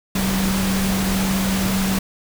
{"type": "tone in noise", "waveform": "sine", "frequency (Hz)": 191.8, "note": "G3", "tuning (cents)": -37, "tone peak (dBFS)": -19, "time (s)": [0.15, 1.99], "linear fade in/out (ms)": 5, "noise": "pink", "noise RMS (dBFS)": -24, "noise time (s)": [0.15, 1.99], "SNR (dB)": 2, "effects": []}